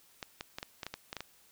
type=clicks; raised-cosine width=0.2 ms; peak=-21 dBFS; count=10; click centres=0.228 / 0.409 / 0.585 / 0.629 / 0.832 / 0.866 / 0.94 / 1.129 / 1.167 / 1.206 s; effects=white hiss -63 dBFS RMS until 1.51 s